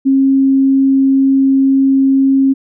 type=tone; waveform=sine; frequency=269.8 Hz; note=C#4; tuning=47 cents flat; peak=-7 dBFS; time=0.05-2.54 s; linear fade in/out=20 ms; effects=none